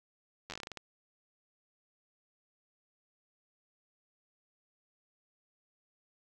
slowing click train, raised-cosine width 0.2 ms, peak -24 dBFS, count 11, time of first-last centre 0.5-0.773 s, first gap 10 ms, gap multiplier 1.21, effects none

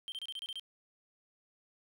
triangle tone bursts, 3143 Hz, G7, 4 cents sharp, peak -37 dBFS, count 8, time 0.08-0.596 s, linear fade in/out 0 ms, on 40 ms, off 28 ms, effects none

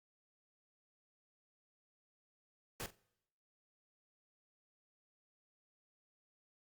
pink noise with echo, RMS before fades -43 dBFS, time 2.8-2.86 s, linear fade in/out 0 ms, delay 44 ms, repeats 2, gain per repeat -15 dB, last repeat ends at 2.948 s, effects noise-tail reverb RT60 0.9 s tail -25 dB re dry + Opus 48 kbps

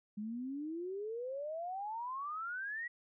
sine exponential sweep, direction up, 204.1 to 1949 Hz, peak -38 dBFS, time 0.17-2.88 s, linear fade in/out 10 ms, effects none

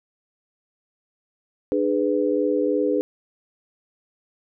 sine chord, G# diminished, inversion second, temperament just, 299 / 415.3 / 498.4 Hz, D4 / G#4 / B4, +31 / 0 / +16 cents, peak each -23 dBFS, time 1.72-3.01 s, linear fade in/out 0 ms, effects none

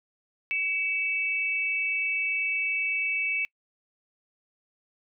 sine tone pair together, 2265 / 2637 Hz, C#7 / E7, +37 / 0 cents, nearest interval minor third, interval 263 cents, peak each -28 dBFS, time 0.51-3.45 s, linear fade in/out 0 ms, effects noise-tail reverb RT60 0.1 s tail -25 dB re dry

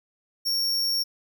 45% pulse tone, 5510 Hz, F8, 24 cents flat, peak -23 dBFS, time 0.45-1.04 s, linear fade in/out 20 ms, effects none

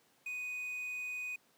triangle tone with quantisation, 2489 Hz, D#7, in tune, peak -36 dBFS, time 0.26-1.36 s, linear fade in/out 5 ms, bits 10, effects pink hiss -69 dBFS RMS until 1.57 s + high-pass 200 Hz 12 dB/octave

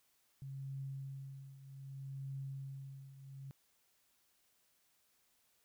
sine tone with tremolo, 136 Hz, C#3, 33 cents flat, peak -40 dBFS, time 0.42-3.51 s, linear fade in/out 0 ms, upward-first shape triangle, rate 0.64 Hz, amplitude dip 80%, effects white hiss -75 dBFS RMS until 5.64 s

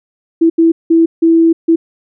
sine tone bursts at uneven times, 329.6 Hz, E4, in tune, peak -5 dBFS, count 5, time 0.41-0.5 / 0.58-0.72 / 0.9-1.06 / 1.22-1.53 / 1.68-1.76 s, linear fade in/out 10 ms, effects none

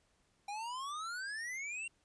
square exponential sweep, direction up, 795 to 2784 Hz, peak -40 dBFS, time 0.48-1.88 s, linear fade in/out 5 ms, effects pink hiss -74 dBFS RMS until 2.04 s + resampled to 22050 Hz

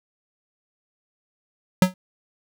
square tone with exponential decay, 184.4 Hz, F#3, 6 cents flat, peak -9 dBFS, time 1.82-1.94 s, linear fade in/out 2 ms, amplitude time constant 24 ms, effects none

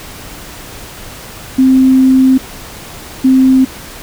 sine tone bursts at uneven times, 261.6 Hz, C4, in tune, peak -4 dBFS, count 2, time 1.58-2.38 / 3.24-3.65 s, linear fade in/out 10 ms, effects pink hiss -30 dBFS RMS until 4.02 s

